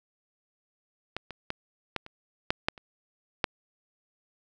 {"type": "clicks", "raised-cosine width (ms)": 0.3, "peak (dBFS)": [-16, -23, -15, -13, -28, -8, -8, -30, -7], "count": 9, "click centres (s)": [1.166, 1.307, 1.504, 1.963, 2.064, 2.505, 2.685, 2.778, 3.442], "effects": []}